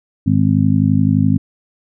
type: harmonic tone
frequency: 51.7 Hz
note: G#1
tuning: 7 cents flat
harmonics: 2 / 3 / 4 / 5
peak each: -16 / -16 / -16 / -16 dBFS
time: 0.26-1.38 s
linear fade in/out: 10 ms
effects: none